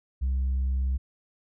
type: tone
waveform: sine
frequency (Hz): 65.41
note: C2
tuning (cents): 0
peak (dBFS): -21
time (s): 0.21-0.98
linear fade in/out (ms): 20
effects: tanh soft clip ceiling -22 dBFS